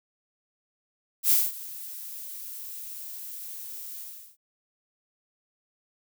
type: noise with ADSR envelope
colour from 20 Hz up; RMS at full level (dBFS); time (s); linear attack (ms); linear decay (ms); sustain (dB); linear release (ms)
violet; -19; 1.23-4.37; 76; 210; -20; 370
effects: none